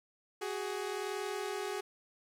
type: tone pair together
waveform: sawtooth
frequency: 374.2 / 415.2 Hz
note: F#4 / G#4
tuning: +20 / 0 cents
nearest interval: major second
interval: 180 cents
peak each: -35 / -34 dBFS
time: 0.41-1.81 s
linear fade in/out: 10 ms
effects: low-pass 12000 Hz 12 dB/octave + 11-bit